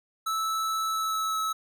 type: tone with pitch glide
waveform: square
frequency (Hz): 1311 to 1297.4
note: E6 to E6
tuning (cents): -10 to -28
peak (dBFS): -27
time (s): 0.26-1.53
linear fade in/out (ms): 10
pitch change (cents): -18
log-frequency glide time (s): 0.87-1.38
effects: none